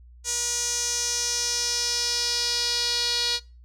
sawtooth tone with band-pass filter sweep, 480 Hz, B4, 49 cents flat, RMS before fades -26 dBFS, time 0.24-3.4 s, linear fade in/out 50 ms, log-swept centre 6800 to 4300 Hz, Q 4, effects noise-tail reverb RT60 0.3 s tail -22 dB re dry + added 60 Hz sine -46 dBFS peak until 3.64 s

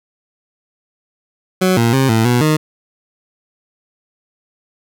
20% pulse tone with pitch steps, 185.5 / 116.6 / 133.8 / 112.2 / 122.1 / 154.5 Hz, F#3 / A#2 / C3 / A2 / B2 / D#3, +5 / +1 / +39 / +34 / -19 / -12 cents, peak -6 dBFS, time 1.61-2.57 s, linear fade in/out 10 ms, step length 160 ms, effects none

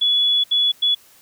sine tone bursts at uneven times, 3404 Hz, G#7, 42 cents sharp, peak -14 dBFS, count 3, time 0.01-0.44 / 0.51-0.72 / 0.82-0.95 s, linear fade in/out 10 ms, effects white hiss -51 dBFS RMS until 1.21 s

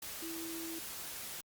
sine tone in noise, 329.6 Hz, E4, in tune, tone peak -42 dBFS, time 0.22-0.79 s, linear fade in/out 5 ms, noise white, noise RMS -44 dBFS, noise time 0.02-1.41 s, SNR -1 dB, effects Opus 48 kbps

